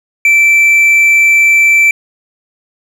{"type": "tone", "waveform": "triangle", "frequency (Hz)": 2332, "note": "D7", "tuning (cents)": -13, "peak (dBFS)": -3, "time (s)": [0.25, 1.91], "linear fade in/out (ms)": 2, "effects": []}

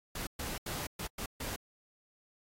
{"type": "noise bursts at uneven times", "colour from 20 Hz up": "pink", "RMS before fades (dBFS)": -39, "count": 6, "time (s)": [[0.15, 0.27], [0.39, 0.58], [0.66, 0.87], [0.99, 1.07], [1.18, 1.26], [1.4, 1.56]], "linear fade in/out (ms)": 5, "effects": ["AAC 48 kbps"]}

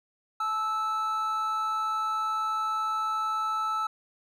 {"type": "tone pair together", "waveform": "triangle", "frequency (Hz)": [863.8, 1313], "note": ["A5", "E6"], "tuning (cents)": [-32, -7], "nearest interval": "perfect fifth", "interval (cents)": 725, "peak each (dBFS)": [-33, -25], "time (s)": [0.4, 3.87], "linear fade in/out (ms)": 5, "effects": []}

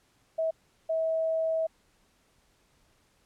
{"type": "tone bursts at uneven times", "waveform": "sine", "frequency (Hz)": 646, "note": "E5", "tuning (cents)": -35, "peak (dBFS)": -25, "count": 2, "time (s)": [[0.38, 0.51], [0.89, 1.67]], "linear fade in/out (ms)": 10, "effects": ["pink hiss -67 dBFS RMS until 3.25 s", "low-pass 11000 Hz 12 dB/octave"]}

